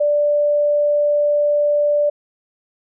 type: tone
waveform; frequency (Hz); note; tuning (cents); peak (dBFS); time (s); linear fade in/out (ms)
sine; 587.3; D5; 0; -13; 0-2.1; 10
effects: none